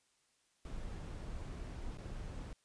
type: noise with dropouts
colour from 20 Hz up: brown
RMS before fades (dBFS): -44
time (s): 0.65-2.53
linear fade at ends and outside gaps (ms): 2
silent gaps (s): 1.974-1.984
effects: white hiss -75 dBFS RMS until 2.64 s + resampled to 22050 Hz